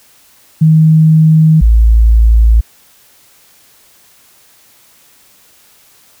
sine tone pair in turn, 158 / 55.86 Hz, D#3 / A1, +27 / +27 cents, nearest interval octave + tritone, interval 1800 cents, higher first, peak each -3 dBFS, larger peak neither, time 0.61-1.61 / 1.61-2.61 s, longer neither, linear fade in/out 10 ms, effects white hiss -46 dBFS RMS until 6.2 s

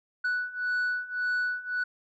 sine beating tone pair, 1480 / 1481.8 Hz, F#6 / F#6, 0 / +2 cents, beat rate 1.8 Hz, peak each -29 / -27 dBFS, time 0.24-1.84 s, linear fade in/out 10 ms, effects tanh soft clip ceiling -24 dBFS

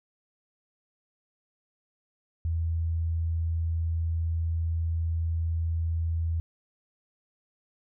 sine tone, 82.41 Hz, E2, in tune, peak -25 dBFS, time 2.45-6.4 s, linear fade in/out 0 ms, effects none

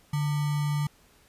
sine tone with sample-and-hold, 146.83 Hz, D3, in tune, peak -24 dBFS, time 0.13-0.87 s, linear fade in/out 5 ms, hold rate 1050 Hz, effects pink hiss -60 dBFS RMS until 1.28 s + resampled to 32000 Hz

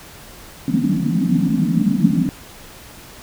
pink band-pass noise, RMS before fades -17 dBFS, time 0.68-2.29 s, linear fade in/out 0 ms, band 150 to 290 Hz, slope 96 dB/octave, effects pink hiss -40 dBFS RMS until 3.22 s

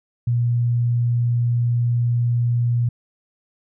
sine tone, 119.7 Hz, A#2, 46 cents sharp, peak -16 dBFS, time 0.27-2.89 s, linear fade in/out 5 ms, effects none

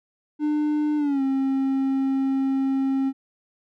triangle tone with pitch glide, 300 to 268.8 Hz, D4 to C4, +37 to +47 cents, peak -18 dBFS, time 0.39-3.13 s, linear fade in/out 50 ms, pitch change -190 cents, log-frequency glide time 0.97-1.22 s, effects none

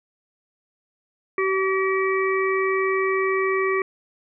harmonic tone, 382.8 Hz, G4, 41 cents flat, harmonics 1 / 3 / 5 / 6, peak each -21 / -26 / -28 / -29 dBFS, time 1.38-3.82 s, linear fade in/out 2 ms, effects none

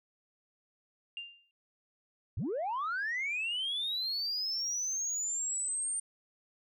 sine tone with exponential decay, 2794 Hz, F7, in tune, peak -35 dBFS, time 1.17-1.51 s, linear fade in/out 1 ms, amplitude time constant 73 ms
sine linear sweep, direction up, 68 to 8870 Hz, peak -30 dBFS, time 2.37-6 s, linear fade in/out 5 ms
effects tanh soft clip ceiling -29 dBFS

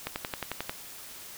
click train, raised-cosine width 0.3 ms, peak -15 dBFS, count 8, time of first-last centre 0.07-0.695 s, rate 11.2 Hz, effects white hiss -45 dBFS RMS until 1.37 s

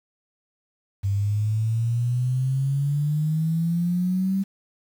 sine exponential sweep, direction up, 97.9 to 196 Hz, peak -20 dBFS, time 1.03-4.44 s, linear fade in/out 20 ms, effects 8-bit

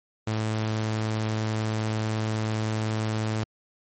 sawtooth tone, 109.3 Hz, A2, 11 cents flat, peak -21 dBFS, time 0.27-3.44 s, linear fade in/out 5 ms, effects MP3 32 kbps

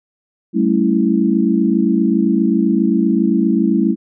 sine chord, A dominant seventh, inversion third, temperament equal with one note detuned, 192.41 / 220 / 277.2 / 329.6 Hz, G3 / A3 / C#4 / E4, -32 / 0 / 0 / 0 cents, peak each -17 / -16 / -19 / -17 dBFS, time 0.53-3.96 s, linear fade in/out 50 ms, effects none

